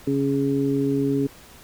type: harmonic tone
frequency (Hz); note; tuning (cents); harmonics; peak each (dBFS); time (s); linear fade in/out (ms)
138.59; C#3; 0; 1 / 2 / 3; -27 / -21 / -25; 0.07-1.27; 5
effects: pink hiss -47 dBFS RMS until 1.63 s